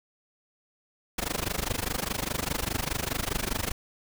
pink noise with amplitude modulation, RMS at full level -27 dBFS, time 1.18-3.72 s, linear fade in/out 5 ms, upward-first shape sine, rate 24.9 Hz, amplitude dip 95%, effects none

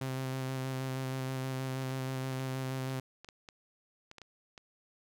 sawtooth tone with vibrato, 131.4 Hz, C3, 8 cents sharp, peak -30 dBFS, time 0.01-3 s, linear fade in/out 5 ms, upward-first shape square, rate 6.3 Hz, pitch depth 13 cents each way
clicks, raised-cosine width 0.2 ms, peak -31 dBFS, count 12, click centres 1.822 / 1.906 / 2.329 / 2.396 / 2.898 / 3.246 / 3.288 / 3.488 / 4.114 / 4.183 / 4.217 / 4.578 s
effects none

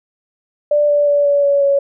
sine tone with pitch steps, 589 / 582.9 / 576.9 / 570.9 / 565 / 559.2 Hz, D5 / D5 / D5 / D5 / C#5 / C#5, +5 / -13 / -31 / -49 / +33 / +15 cents, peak -10 dBFS, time 0.71-1.79 s, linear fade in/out 5 ms, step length 180 ms, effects none

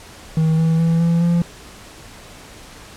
triangle tone with pitch steps, 159.6 / 162.48 / 165.42 / 168.41 / 171.45 Hz, D#3 / E3 / E3 / E3 / F3, +44 / -25 / +6 / +37 / -32 cents, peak -11 dBFS, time 0.37-1.42 s, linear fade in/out 2 ms, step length 210 ms, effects pink hiss -40 dBFS RMS until 2.96 s + low-pass 10000 Hz 12 dB/octave

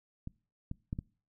clicks, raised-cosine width 5 ms, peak -27 / -25 / -22 / -24 dBFS, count 4, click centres 0.274 / 0.714 / 0.929 / 0.989 s, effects noise-tail reverb RT60 0.4 s tail -24 dB re dry

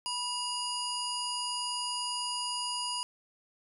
harmonic tone with a mistuned harmonic, 978 Hz, B5, 17 cents flat, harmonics 1 / 3 / 5 / 7 / 9 / 10, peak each -37 / -38 / -36 / -45 / -48 / -41 dBFS, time 0.06-3.03 s, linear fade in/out 0 ms, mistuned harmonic 3, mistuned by -44 cents, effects none

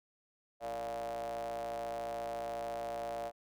square ring-modulated tone, 61.2 Hz, B1, 15 cents flat, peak -35 dBFS, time 0.6-3.32 s, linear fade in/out 50 ms, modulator 639 Hz, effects none

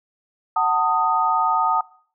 sine chord, D# diminished, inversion first, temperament just, 746.7 / 896 / 1244.5 Hz, F#5 / A5 / D#6, +16 / +31 / 0 cents, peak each -23 / -20 / -20 dBFS, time 0.56-1.81 s, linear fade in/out 5 ms, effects noise-tail reverb RT60 0.5 s tail -21 dB re dry

